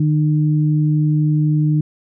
sine tone pair together, 152 / 304 Hz, D#3 / D#4, -40 / -40 cents, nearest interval octave, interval 1200 cents, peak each -13 / -21 dBFS, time 0-1.81 s, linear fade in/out 5 ms, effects none

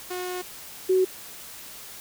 sawtooth / sine tone pair in turn, 362.4 / 373.5 Hz, F#4 / F#4, -36 / +16 cents, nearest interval minor second, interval 52 cents, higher second, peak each -26 / -17 dBFS, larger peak second, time 0.1-0.42 / 0.89-1.05 s, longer first, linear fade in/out 10 ms, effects white hiss -42 dBFS RMS until 2 s

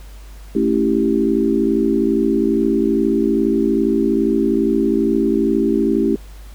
sine chord, A dominant seventh, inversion none, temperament equal, 220 / 277.2 / 329.6 / 392 Hz, A3 / C#4 / E4 / G4, 0 / 0 / 0 / 0 cents, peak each -19 dBFS, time 0.55-6.16 s, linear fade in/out 5 ms, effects added 50 Hz sine -34 dBFS peak until 6.54 s + pink hiss -47 dBFS RMS until 6.54 s

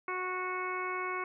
harmonic tone, 367.5 Hz, F#4, 12 cents flat, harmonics 1 / 2 / 3 / 4 / 5 / 6 / 7, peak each -39 / -45 / -36 / -42 / -49 / -39 / -50 dBFS, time 0.08-1.24 s, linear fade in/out 2 ms, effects none

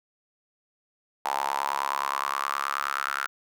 sawtooth tone with high-pass filter sweep, 69.5 Hz, C#2, 5 cents sharp, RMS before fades -29 dBFS, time 1.25-3.27 s, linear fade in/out 0 ms, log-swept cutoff 860 to 1400 Hz, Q 6.3, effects none

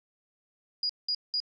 sine tone bursts, 4883 Hz, D#8, 33 cents flat, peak -26 dBFS, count 3, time 0.83-1.402 s, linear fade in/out 2 ms, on 64 ms, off 190 ms, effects none

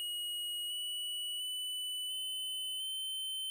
square tone with pitch steps, 2900 / 2944 / 2988 / 3034 / 3080 Hz, F#7 / F#7 / F#7 / F#7 / G7, -35 / -9 / +16 / +43 / -31 cents, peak -37 dBFS, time 0-3.5 s, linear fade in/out 0 ms, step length 700 ms, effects 11-bit

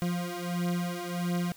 40% pulse beating tone pair, 174.61 / 176.11 Hz, F3 / F3, 0 / +15 cents, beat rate 1.5 Hz, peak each -32 / -31 dBFS, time 0.02-1.52 s, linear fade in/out 0 ms, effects white hiss -54 dBFS RMS until 1.56 s

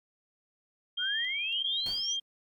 sine tone with tremolo, 3200 Hz, G7, 35 cents sharp, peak -30 dBFS, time 0.97-2.2 s, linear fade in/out 10 ms, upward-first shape square, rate 1.8 Hz, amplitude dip 35%
sine exponential sweep, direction up, 1400 to 6290 Hz, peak -32 dBFS, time 0.98-2.17 s, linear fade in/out 50 ms
pink noise with exponential decay, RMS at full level -42 dBFS, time 1.86-2.22 s, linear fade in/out 1 ms, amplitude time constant 78 ms
effects none

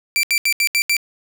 sawtooth tone bursts, 2344 Hz, D7, 4 cents flat, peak -11 dBFS, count 6, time 0.16-0.967 s, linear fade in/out 0 ms, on 72 ms, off 75 ms, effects none

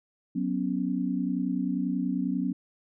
sine chord, F# suspended fourth, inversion none, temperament equal, 185 / 246.9 / 277.2 Hz, F#3 / B3 / C#4, 0 / 0 / 0 cents, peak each -30 dBFS, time 0.35-2.53 s, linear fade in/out 10 ms, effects none

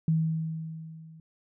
sine tone with level ramp, 160.5 Hz, E3, 46 cents flat, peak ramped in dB -20 to -47 dBFS, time 0.08-1.2 s, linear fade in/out 2 ms, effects none

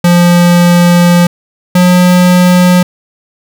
square tone pair in turn, 174.61 / 179.73 Hz, F3 / F3, 0 / +50 cents, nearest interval minor second, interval 50 cents, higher second, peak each -4 dBFS, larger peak neither, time 0.04-1.27 / 1.75-2.83 s, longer first, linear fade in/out 5 ms, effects none

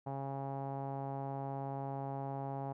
sawtooth tone with low-pass filter, 137 Hz, C#3, 20 cents flat, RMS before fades -40 dBFS, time 0.06-2.73 s, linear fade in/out 10 ms, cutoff 810 Hz, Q 4.6, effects none

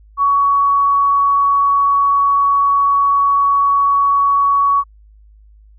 sine tone, 1123 Hz, C#6, 22 cents sharp, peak -10 dBFS, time 0.17-4.84 s, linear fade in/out 50 ms, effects added 52 Hz sine -42 dBFS peak until 5.78 s

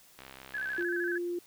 click train, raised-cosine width 0.3 ms, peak -30 dBFS, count 43, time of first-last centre 0.19-0.824 s, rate 66.2 Hz
sine tone with vibrato, 1617 Hz, G#6, 47 cents flat, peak -32 dBFS, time 0.54-1.18 s, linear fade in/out 5 ms, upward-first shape square, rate 13 Hz, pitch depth 76 cents each way
sine tone, 349.2 Hz, F4, in tune, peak -31 dBFS, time 0.78-1.39 s, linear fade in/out 5 ms
effects white hiss -59 dBFS RMS until 1.46 s

